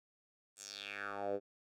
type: tone with band-pass filter sweep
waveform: 10% pulse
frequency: 100.7 Hz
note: G2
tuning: 47 cents sharp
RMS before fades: -42 dBFS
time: 0.56-1.4 s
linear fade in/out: 50 ms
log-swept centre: 8600 to 410 Hz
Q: 3.8
effects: none